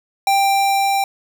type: tone with level ramp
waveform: square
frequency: 788 Hz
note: G5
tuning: 9 cents sharp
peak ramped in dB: -13 to -16 dBFS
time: 0.27-1.04 s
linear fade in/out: 2 ms
effects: none